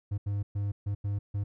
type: tone bursts at uneven times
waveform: triangle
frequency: 101.2 Hz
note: G#2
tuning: 44 cents flat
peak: -26 dBFS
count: 6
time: 0.11-0.18 / 0.26-0.43 / 0.55-0.72 / 0.86-0.95 / 1.04-1.19 / 1.34-1.44 s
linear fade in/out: 10 ms
effects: none